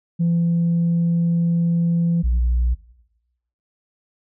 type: tone pair in turn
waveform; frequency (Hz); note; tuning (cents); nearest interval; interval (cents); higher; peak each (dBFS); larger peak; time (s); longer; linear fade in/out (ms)
sine; 169.5 / 59.77; E3 / A#1; +49 / +44; octave + tritone; 1805; first; -14; neither; 0.19-2.23 / 2.23-2.75; first; 20
effects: noise-tail reverb RT60 0.9 s tail -19 dB re dry + tanh soft clip ceiling -13 dBFS